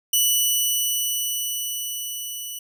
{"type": "tone with level ramp", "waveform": "10% pulse", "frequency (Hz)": 2960, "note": "F#7", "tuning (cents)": 0, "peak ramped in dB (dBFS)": [-8, -23], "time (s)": [0.13, 2.59], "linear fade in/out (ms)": 5, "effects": []}